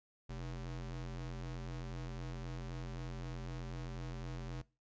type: ring-modulated tone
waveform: 45% pulse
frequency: 87.31 Hz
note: F2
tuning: in tune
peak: -38 dBFS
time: 0.29-4.62 s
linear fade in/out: 10 ms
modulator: 41.7 Hz
effects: noise-tail reverb RT60 0.3 s tail -22 dB re dry + resampled to 16000 Hz